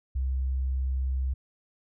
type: tone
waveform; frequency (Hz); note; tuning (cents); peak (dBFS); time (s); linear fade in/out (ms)
sine; 65.41; C2; 0; -25; 0.15-1.34; 10
effects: none